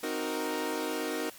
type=chord; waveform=sawtooth; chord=C half-diminished seventh; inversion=none; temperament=equal; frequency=261.6 / 311.1 / 370 / 466.2 Hz; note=C4 / Eb4 / Gb4 / Bb4; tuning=0 / 0 / 0 / 0 cents; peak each=-35 / -31 / -34 / -31 dBFS; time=0.03-1.3 s; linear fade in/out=5 ms; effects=white hiss -50 dBFS RMS until 1.38 s + MP3 96 kbps